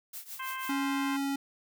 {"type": "noise with tremolo", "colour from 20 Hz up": "blue", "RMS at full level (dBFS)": -40, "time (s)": [0.13, 0.75], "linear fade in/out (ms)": 5, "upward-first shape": "triangle", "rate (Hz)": 6.2, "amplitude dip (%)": 90}
{"type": "harmonic tone", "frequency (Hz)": 523.3, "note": "C5", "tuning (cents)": 0, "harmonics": [2, 3, 4, 5, 6], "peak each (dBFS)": [-37, -41, -43, -45, -47], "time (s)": [0.39, 1.17], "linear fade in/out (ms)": 10}
{"type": "tone", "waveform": "square", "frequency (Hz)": 277, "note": "C#4", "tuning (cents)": -1, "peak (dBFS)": -30, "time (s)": [0.69, 1.36], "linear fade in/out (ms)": 5}
{"effects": []}